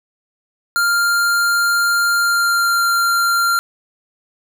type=tone with pitch glide; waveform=square; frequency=1396.9 to 1384.8 Hz; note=F6 to F6; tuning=0 to -15 cents; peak=-14 dBFS; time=0.76-3.59 s; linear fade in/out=0 ms; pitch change=-15 cents; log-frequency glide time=2.17-2.86 s; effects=none